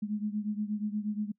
sine beating tone pair, 207.7 / 216.1 Hz, G#3 / A3, 0 / -31 cents, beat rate 8.4 Hz, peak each -32 / -35 dBFS, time 0.02-1.32 s, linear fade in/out 10 ms, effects noise-tail reverb RT60 0.1 s tail -25 dB re dry

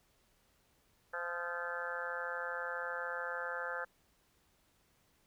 harmonic tone with a mistuned harmonic, 172.8 Hz, F3, 18 cents flat, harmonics 3 / 4 / 5 / 6 / 7 / 8 / 9 / 10, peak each -43 / -50 / -47 / -51 / -47 / -44 / -42 / -45 dBFS, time 1.13-3.85 s, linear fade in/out 10 ms, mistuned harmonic 7, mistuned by +48 cents, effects pink hiss -72 dBFS RMS until 5.26 s

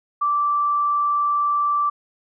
sine tone, 1168 Hz, D6, 10 cents flat, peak -17 dBFS, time 0.21-1.9 s, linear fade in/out 10 ms, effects none

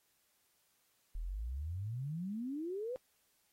sine exponential sweep, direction up, 37.5 to 523.3 Hz, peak -37 dBFS, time 1.15-2.96 s, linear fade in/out 0 ms, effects white hiss -75 dBFS RMS until 3.52 s + AAC 48 kbps

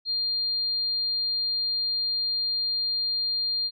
sine tone, 4200 Hz, C8, 6 cents sharp, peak -24 dBFS, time 0.05-3.71 s, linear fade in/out 50 ms, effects none

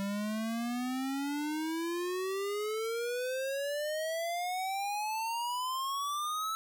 square exponential sweep, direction up, 196 to 1318.5 Hz, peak -33 dBFS, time 0-6.55 s, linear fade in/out 0 ms, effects 12-bit

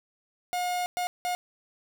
45% pulse tone bursts at uneven times, 717 Hz, F5, 45 cents sharp, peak -27 dBFS, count 3, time 0.53-0.86 / 0.97-1.07 / 1.25-1.35 s, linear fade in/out 0 ms, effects none

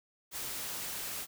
white noise, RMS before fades -39 dBFS, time 0.31-1.27 s, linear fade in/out 50 ms, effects none

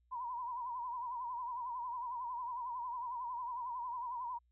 sine tone with vibrato, 978 Hz, B5, 17 cents flat, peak -38 dBFS, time 0.11-4.39 s, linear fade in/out 20 ms, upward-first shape sine, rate 11 Hz, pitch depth 84 cents each way, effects added 60 Hz sine -70 dBFS peak until 4.51 s

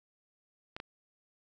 clicks, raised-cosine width 0.3 ms, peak -24 dBFS, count 2, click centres 0.765 / 0.801 s, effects none

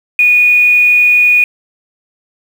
sine tone with quantisation, 2462 Hz, D#7, 19 cents flat, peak -5 dBFS, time 0.19-1.44 s, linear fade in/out 2 ms, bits 5, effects none

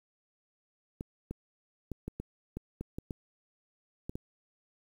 clicks, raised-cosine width 3 ms, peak -24 dBFS, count 11, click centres 1.009 / 1.31 / 1.917 / 2.08 / 2.2 / 2.57 / 2.81 / 2.985 / 3.108 / 4.095 / 4.155 s, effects 9-bit

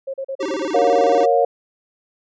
sine tone bursts, 539 Hz, C#5, 49 cents flat, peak -23 dBFS, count 6, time 0.07-0.674 s, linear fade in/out 10 ms, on 69 ms, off 38 ms
square tone with vibrato, 345.4 Hz, F4, 19 cents flat, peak -23 dBFS, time 0.4-1.26 s, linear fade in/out 10 ms, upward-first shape square, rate 18 Hz, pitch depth 200 cents each way
sine chord, Bb minor, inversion none, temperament equal with one note detuned, 466.2 / 554.4 / 711.9 Hz, Bb4 / Db5 / F5, 0 / 0 / +33 cents, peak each -17 dBFS, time 0.74-1.45 s, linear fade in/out 5 ms
effects resampled to 16000 Hz

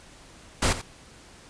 pink noise with echo, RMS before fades -22 dBFS, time 0.62-0.73 s, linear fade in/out 5 ms, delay 86 ms, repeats 1, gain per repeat -13 dB, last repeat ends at 0.816 s, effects pink hiss -50 dBFS RMS until 1.49 s + resampled to 22050 Hz

